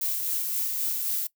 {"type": "noise with tremolo", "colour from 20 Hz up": "violet", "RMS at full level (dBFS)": -27, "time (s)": [0.01, 1.27], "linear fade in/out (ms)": 5, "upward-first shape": "sine", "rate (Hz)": 3.8, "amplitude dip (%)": 30, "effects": ["noise-tail reverb RT60 0.1 s tail -20 dB re dry"]}